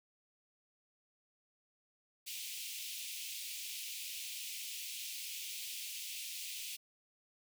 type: high-pass noise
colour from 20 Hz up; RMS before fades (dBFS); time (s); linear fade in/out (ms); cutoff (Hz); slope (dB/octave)
pink; -44; 2.26-6.77; 20; 2400; 48
effects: none